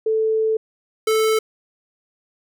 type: tone pair in turn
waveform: sine / square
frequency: 440 / 438.4 Hz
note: A4 / A4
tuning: 0 / -6 cents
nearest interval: unison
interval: 6 cents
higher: first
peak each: -16 dBFS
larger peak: neither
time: 0.06-0.57 / 1.07-1.39 s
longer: first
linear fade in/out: 5 ms
effects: none